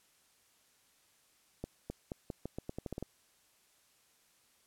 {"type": "accelerating click train", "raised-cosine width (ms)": 2, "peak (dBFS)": -25, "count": 12, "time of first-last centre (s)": [1.64, 3.026], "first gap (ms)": 260, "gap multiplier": 0.84, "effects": ["white hiss -69 dBFS RMS until 4.66 s", "low-pass 12000 Hz 12 dB/octave"]}